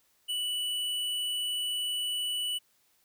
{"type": "tone with hard clipping", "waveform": "sine", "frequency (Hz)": 2961, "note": "F#7", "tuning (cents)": 1, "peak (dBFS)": -31, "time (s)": [0.28, 2.59], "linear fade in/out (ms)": 20, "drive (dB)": 11, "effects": ["white hiss -69 dBFS RMS until 3.04 s"]}